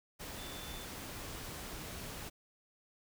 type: tone in noise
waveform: sine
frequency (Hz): 3520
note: A7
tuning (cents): 0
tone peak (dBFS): -51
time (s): 0.37-0.86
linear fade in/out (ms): 20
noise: pink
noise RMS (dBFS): -45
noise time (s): 0.19-2.3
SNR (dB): -9
effects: none